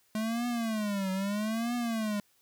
square tone with vibrato, 213.8 Hz, A3, 49 cents flat, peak -30 dBFS, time 0.15-2.2 s, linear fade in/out 2 ms, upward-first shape triangle, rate 0.78 Hz, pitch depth 230 cents each way, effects white hiss -68 dBFS RMS until 2.41 s

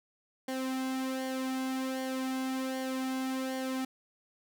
sawtooth tone with flanger, 261.6 Hz, C4, in tune, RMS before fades -34 dBFS, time 0.48-3.85 s, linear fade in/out 5 ms, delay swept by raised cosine 0.78 to 2.18 ms, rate 1.3 Hz, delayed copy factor -0.65, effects none

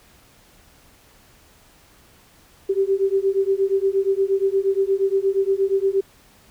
sine beating tone pair, 385.5 / 394 Hz, G4 / G4, -29 / +9 cents, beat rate 8.5 Hz, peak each -20 dBFS, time 2.69-6.01 s, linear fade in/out 10 ms, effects pink hiss -53 dBFS RMS until 6.5 s

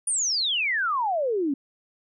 sine exponential sweep, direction down, 9730 to 263.6 Hz, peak -22 dBFS, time 0.07-1.54 s, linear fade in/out 5 ms, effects none

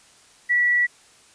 sine tone, 1946 Hz, B6, 26 cents flat, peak -16 dBFS, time 0.49-0.87 s, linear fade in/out 20 ms, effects white hiss -53 dBFS RMS until 1.34 s + resampled to 22050 Hz

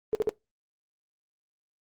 sine tone bursts, 433.9 Hz, A4, 24 cents flat, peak -21 dBFS, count 3, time 0.13-0.292 s, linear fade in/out 0 ms, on 20 ms, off 51 ms, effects noise-tail reverb RT60 0.2 s tail -21 dB re dry + Opus 24 kbps

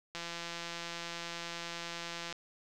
click train, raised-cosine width 0.2 ms, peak -23 dBFS, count 371, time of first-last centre 0.15-2.326 s, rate 170 Hz, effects none

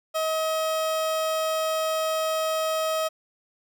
30% pulse tone, 635 Hz, D#5, 35 cents sharp, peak -21 dBFS, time 0.14-3.09 s, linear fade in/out 20 ms, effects none

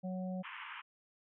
harmonic tone, 185 Hz, F#3, in tune, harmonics 1 / 3 / 4, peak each -37 / -45 / -50 dBFS, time 0.03-0.43 s, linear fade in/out 20 ms
pink band-pass noise, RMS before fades -47 dBFS, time 0.43-0.82 s, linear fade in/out 20 ms, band 900 to 3100 Hz, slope 96 dB/octave
effects none

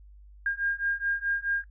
sine beating tone pair, 1611 / 1615.7 Hz, G6 / G#6, +47 / -48 cents, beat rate 4.7 Hz, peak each -30 / -29 dBFS, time 0.46-1.64 s, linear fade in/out 2 ms, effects noise-tail reverb RT60 0.1 s tail -18 dB re dry + added 50 Hz sine -48 dBFS peak until 1.7 s

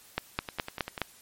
two click trains, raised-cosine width 0.3 ms, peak -19 / -11 dBFS, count 7 / 5, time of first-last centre 0.39-0.978 / 0.18-1.017 s, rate 10.2 / 4.78 Hz, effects white hiss -55 dBFS RMS until 1.21 s + MP3 64 kbps

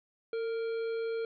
harmonic tone with a mistuned harmonic, 466.2 Hz, A#4, in tune, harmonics 1 / 3 / 5 / 7 / 9, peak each -31 / -46 / -51 / -57 / -56 dBFS, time 0.33-1.25 s, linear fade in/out 2 ms, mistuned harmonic 1, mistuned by -46 cents, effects none

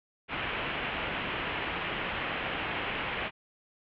white low-pass noise, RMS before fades -34 dBFS, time 0.28-3.31 s, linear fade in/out 50 ms, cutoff 3000 Hz, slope 48 dB/octave, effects none

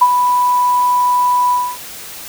sine tone with ADSR envelope, 987.8 Hz, B5, in tune, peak -3 dBFS, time 0.01-1.78 s, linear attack 10 ms, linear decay 50 ms, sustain -7 dB, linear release 260 ms, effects white hiss -31 dBFS RMS until 2.28 s

